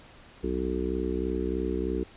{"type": "harmonic tone", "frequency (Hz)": 63.2, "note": "B1", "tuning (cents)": 41, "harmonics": [1, 3, 4, 5, 6, 7], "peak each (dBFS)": [-33, -35, -37, -33, -32, -35], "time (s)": [0.43, 2.04], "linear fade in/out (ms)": 10, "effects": ["pink hiss -52 dBFS RMS until 2.16 s", "resampled to 8000 Hz"]}